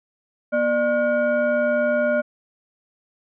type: tone with frequency modulation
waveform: sine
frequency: 598 Hz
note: D5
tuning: 31 cents sharp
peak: -17 dBFS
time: 0.52-2.22 s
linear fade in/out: 20 ms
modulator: 838 Hz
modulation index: 0.81
effects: none